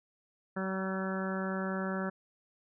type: harmonic tone with a mistuned harmonic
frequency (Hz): 190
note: F#3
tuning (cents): +46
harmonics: 1 / 2 / 3 / 4 / 5 / 6 / 7 / 8 / 9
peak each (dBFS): -34 / -40 / -40 / -46 / -46 / -48 / -42 / -44 / -44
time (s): 0.56-2.1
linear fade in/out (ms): 10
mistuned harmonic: 7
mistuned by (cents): +18
effects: none